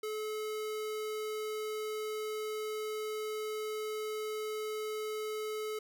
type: tone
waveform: square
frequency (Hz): 430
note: A4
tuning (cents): -40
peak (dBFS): -36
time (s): 0.03-5.79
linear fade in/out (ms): 5
effects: none